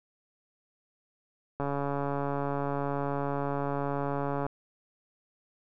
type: click train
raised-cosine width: 1 ms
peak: -18 dBFS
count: 405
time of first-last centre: 1.6-4.465 s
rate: 141 Hz
effects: none